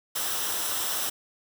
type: noise with comb filter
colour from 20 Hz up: white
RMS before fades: -29 dBFS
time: 0.15-1.1 s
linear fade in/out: 10 ms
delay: 0.44 ms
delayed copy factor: -0.55
effects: none